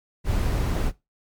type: noise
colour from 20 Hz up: brown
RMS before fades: -23 dBFS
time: 0.24-0.92 s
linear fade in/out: 50 ms
effects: noise-tail reverb RT60 0.2 s tail -18 dB re dry + MP3 96 kbps